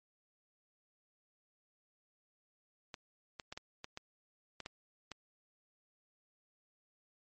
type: clicks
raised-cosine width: 0.2 ms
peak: -26 dBFS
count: 9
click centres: 2.942 / 3.398 / 3.525 / 3.575 / 3.844 / 3.974 / 4.603 / 4.661 / 5.117 s
effects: MP3 32 kbps